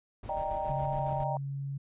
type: noise with tremolo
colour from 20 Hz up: brown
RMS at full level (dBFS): -41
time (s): 0.23-1.24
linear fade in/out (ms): 5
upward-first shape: square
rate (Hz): 7.2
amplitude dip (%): 45
type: chord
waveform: sine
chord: Eb major seventh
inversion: third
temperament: equal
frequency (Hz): 587.3 / 622.3 / 784 / 932.3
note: D5 / Eb5 / G5 / Bb5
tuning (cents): 0 / 0 / 0 / 0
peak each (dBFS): -38 / -37 / -34 / -36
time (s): 0.29-1.37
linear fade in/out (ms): 2
type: tone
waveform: sine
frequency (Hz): 138.59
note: C#3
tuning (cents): 0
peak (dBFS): -33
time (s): 0.69-1.78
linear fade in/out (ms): 10
effects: resampled to 8000 Hz